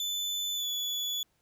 35% pulse tone with pitch glide, 3500 to 3426 Hz, A7 to A7, -10 to -47 cents, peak -29 dBFS, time 0-1.23 s, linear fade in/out 2 ms, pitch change -37 cents, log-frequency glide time 0.55-0.69 s, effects pink hiss -73 dBFS RMS until 1.41 s

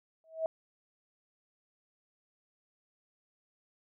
sine tone with exponential growth, 645 Hz, E5, 38 cents flat, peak -25 dBFS, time 0.24-0.46 s, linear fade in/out 1 ms, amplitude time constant 46 ms, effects none

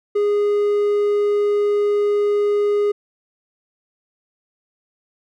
triangle tone, 412.1 Hz, G#4, 13 cents flat, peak -13 dBFS, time 0.15-2.92 s, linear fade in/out 10 ms, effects none

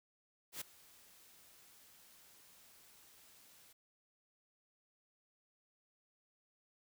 white noise with ADSR envelope, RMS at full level -42 dBFS, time 0.52-3.73 s, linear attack 94 ms, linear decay 4 ms, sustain -21 dB, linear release 7 ms, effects none

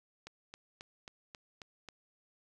click train, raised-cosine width 0.2 ms, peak -29 dBFS, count 7, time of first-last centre 0.27-1.887 s, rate 3.71 Hz, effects none

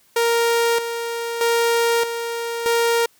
sawtooth tone with tremolo, 466.2 Hz, A#4, in tune, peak -12 dBFS, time 0.16-3.06 s, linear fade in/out 5 ms, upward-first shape square, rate 0.8 Hz, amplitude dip 60%, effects white hiss -57 dBFS RMS until 3.19 s

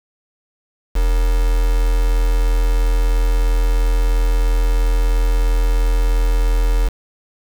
sine tone with quantisation, 41.5 Hz, E1, 12 cents sharp, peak -12 dBFS, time 0.95-6.89 s, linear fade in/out 10 ms, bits 4, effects none

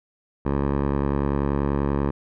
10% pulse tone with low-pass filter, 70.2 Hz, C#2, 22 cents sharp, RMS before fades -23 dBFS, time 0.45-2.11 s, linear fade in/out 10 ms, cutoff 1100 Hz, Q 0.94, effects none

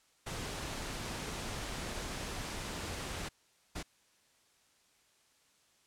pink noise bursts at uneven times, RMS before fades -40 dBFS, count 2, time 0.26-3.29 / 3.75-3.83 s, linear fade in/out 10 ms, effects white hiss -69 dBFS RMS until 5.86 s + low-pass 9000 Hz 12 dB/octave

